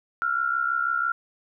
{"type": "tone pair together", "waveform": "sine", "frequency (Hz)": [1352.9, 1419], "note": ["E6", "F6"], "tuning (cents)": [45, 27], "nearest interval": "minor second", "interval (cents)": 82, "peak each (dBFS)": -25, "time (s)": [0.22, 1.12], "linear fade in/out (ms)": 0, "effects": []}